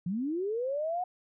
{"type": "linear sweep", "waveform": "sine", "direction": "up", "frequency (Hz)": [164.5, 740], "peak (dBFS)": -29, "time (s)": [0.06, 1.04], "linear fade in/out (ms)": 5, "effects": []}